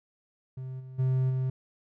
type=tone with level steps; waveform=triangle; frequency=130 Hz; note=C3; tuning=11 cents flat; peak=-33 / -39 / -21 / -24 dBFS; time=0.57-1.5 s; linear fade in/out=5 ms; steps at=0.79 / 0.98 / 1.29 s; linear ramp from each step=20 ms; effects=none